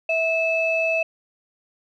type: tone pair together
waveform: sine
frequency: 651.9 / 2612 Hz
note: E5 / E7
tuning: -19 / -17 cents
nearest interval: 2 octaves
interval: 2402 cents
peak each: -21 dBFS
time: 0.09-1.03 s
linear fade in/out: 5 ms
effects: tanh soft clip ceiling -11 dBFS